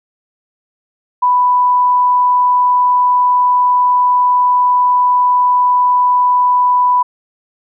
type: tone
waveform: sine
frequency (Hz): 991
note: B5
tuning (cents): +6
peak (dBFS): -8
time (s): 1.22-7.03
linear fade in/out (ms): 10
effects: none